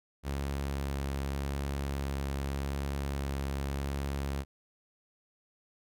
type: tone with vibrato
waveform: sawtooth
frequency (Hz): 69.3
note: C#2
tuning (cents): 0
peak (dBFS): -28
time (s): 0.23-4.45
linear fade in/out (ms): 50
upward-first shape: sine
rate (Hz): 0.85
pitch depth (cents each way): 10
effects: none